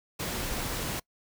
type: noise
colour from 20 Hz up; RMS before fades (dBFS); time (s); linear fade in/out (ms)
pink; -33; 0.19-1; 10
effects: noise-tail reverb RT60 0.1 s tail -25 dB re dry